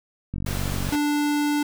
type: click train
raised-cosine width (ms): 5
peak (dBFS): -17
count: 27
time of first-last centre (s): 0.34-0.89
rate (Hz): 47.3
type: noise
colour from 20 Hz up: pink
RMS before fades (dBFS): -32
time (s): 0.46-0.96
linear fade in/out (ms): 5
type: tone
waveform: square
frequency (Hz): 293.7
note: D4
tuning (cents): 0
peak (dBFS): -21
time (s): 0.92-1.63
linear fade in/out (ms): 5
effects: none